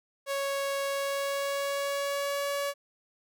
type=tone with pitch glide; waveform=sawtooth; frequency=554.4 to 565.7 Hz; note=C#5 to C#5; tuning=0 to +35 cents; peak=-25 dBFS; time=0.26-2.74 s; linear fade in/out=50 ms; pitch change=+35 cents; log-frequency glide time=0.83-2.48 s; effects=none